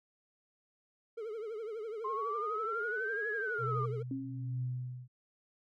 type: tone with vibrato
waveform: triangle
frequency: 440 Hz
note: A4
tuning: in tune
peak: -36 dBFS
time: 1.17-4.03 s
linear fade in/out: 10 ms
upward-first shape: triangle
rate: 12 Hz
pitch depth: 130 cents each way
type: exponential two-way sweep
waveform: sine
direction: up then down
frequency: 1046.5 to 1700 to 1168 Hz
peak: -34 dBFS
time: 2.04-3.86 s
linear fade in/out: 10 ms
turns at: 3.3 s
type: tone with tremolo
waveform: sine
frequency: 125.1 Hz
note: B2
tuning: 23 cents sharp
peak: -32 dBFS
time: 3.58-5.08 s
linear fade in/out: 50 ms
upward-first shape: triangle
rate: 1.2 Hz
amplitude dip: 80%
type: tone with exponential decay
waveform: sine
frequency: 269.6 Hz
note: C#4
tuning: 48 cents flat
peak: -33 dBFS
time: 4.11-4.94 s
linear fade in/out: 2 ms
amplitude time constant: 180 ms
effects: none